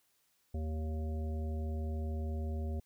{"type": "harmonic tone with a mistuned harmonic", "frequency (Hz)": 77.78, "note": "D#2", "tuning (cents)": 0, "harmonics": [1, 3, 5, 7, 9], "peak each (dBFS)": [-34, -44, -48, -51, -53], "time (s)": [0.54, 2.8], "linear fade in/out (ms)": 5, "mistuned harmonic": 7, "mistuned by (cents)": 37, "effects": ["white hiss -74 dBFS RMS until 2.85 s"]}